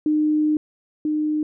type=tone pair in turn; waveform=sine; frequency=304.6 / 304.6 Hz; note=D#4 / D#4; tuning=-37 / -37 cents; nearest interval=unison; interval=0 cents; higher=neither; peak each=-16 / -19 dBFS; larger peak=first; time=0.06-0.57 / 1.05-1.43 s; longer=first; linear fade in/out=2 ms; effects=none